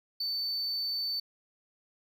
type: tone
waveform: triangle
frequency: 4528 Hz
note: C#8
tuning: 36 cents sharp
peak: -29 dBFS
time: 0.2-1.2 s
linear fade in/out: 5 ms
effects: none